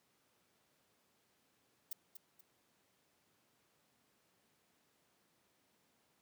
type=noise with echo; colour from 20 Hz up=violet; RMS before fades=-41 dBFS; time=1.91-1.93 s; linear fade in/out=5 ms; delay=240 ms; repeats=2; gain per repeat=-9 dB; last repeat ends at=2.41 s; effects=pink hiss -75 dBFS RMS until 6.21 s + high-pass 150 Hz 12 dB/octave